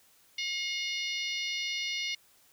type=harmonic tone; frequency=718 Hz; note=F5; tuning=48 cents sharp; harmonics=3 / 4 / 5 / 6 / 7 / 8; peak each=-35 / -37 / -39 / -41 / -42 / -43 dBFS; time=0.38-2.15 s; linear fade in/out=5 ms; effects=white hiss -63 dBFS RMS until 2.52 s